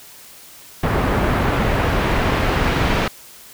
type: noise with low-pass filter sweep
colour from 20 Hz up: pink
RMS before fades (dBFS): -18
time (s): 0.83-3.08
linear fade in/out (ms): 5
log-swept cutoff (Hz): 1600 to 2900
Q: 0.74
effects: white hiss -42 dBFS RMS until 3.53 s